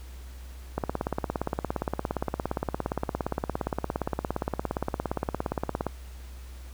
click train, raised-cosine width 1 ms, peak -13 dBFS, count 89, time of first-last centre 0.78-5.867 s, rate 17.3 Hz, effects added 63 Hz sine -40 dBFS peak until 6.73 s + pink hiss -53 dBFS RMS until 6.73 s

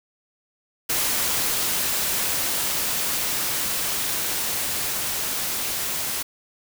white noise with level ramp, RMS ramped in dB -23 to -27 dBFS, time 0.89-6.23 s, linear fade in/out 10 ms, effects none

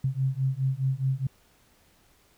sine beating tone pair, 130.81 / 135.61 Hz, C3 / C#3, 0 / -38 cents, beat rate 4.8 Hz, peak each -27 dBFS, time 0.04-1.27 s, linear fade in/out 5 ms, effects pink hiss -62 dBFS RMS until 2.37 s

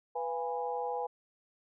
harmonic tone with a mistuned harmonic, 164.6 Hz, E3, 2 cents flat, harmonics 3 / 4 / 5 / 6, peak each -36 / -42 / -35 / -44 dBFS, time 0.15-1.07 s, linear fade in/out 10 ms, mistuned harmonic 4, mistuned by +82 cents, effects none

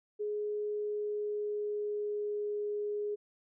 sine tone with pitch glide, 418.5 to 415.4 Hz, G#4 to G#4, +13 to 0 cents, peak -32 dBFS, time 0.19-3.16 s, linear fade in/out 20 ms, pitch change -13 cents, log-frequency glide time 0.7-2.63 s, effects none

